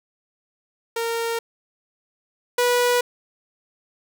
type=tone pair in turn; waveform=sawtooth; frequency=461.4 / 488.8 Hz; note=A#4 / B4; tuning=-18 / -18 cents; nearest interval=minor second; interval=100 cents; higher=second; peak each=-19 / -13 dBFS; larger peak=second; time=0.96-1.39 / 2.58-3.01 s; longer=neither; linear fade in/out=5 ms; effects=none